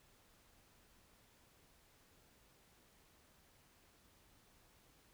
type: silence
effects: pink hiss -69 dBFS RMS until 5.13 s